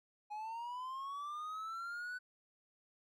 triangle linear sweep, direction up, 829 to 1500 Hz, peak -39 dBFS, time 0.3-2.19 s, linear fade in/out 20 ms, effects none

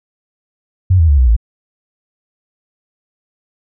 sine tone with pitch steps, 92.5 / 81.46 / 71.74 / 63.18 / 55.64 Hz, F#2 / E2 / D2 / B1 / A1, 0 / -20 / -40 / +40 / +20 cents, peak -6 dBFS, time 0.9-1.365 s, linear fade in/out 10 ms, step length 93 ms, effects none

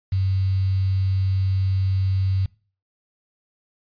sine tone with quantisation, 95.4 Hz, G2, 47 cents flat, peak -18 dBFS, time 0.12-2.46 s, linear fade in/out 5 ms, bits 7, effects noise-tail reverb RT60 0.4 s tail -23 dB re dry + resampled to 11025 Hz

